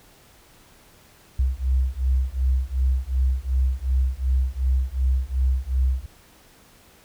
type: beating tone pair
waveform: sine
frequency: 63.5 / 66.2 Hz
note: B1 / C2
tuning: +49 / +21 cents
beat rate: 2.7 Hz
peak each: -22 dBFS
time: 1.39-6.06 s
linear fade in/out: 5 ms
effects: pink hiss -53 dBFS RMS until 7.04 s